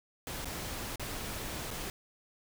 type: noise with dropouts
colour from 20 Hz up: pink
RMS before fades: -39 dBFS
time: 0.27-1.9 s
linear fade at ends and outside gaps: 1 ms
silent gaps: 0.446-0.455 / 0.958-0.996 / 1.706-1.711 s
effects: none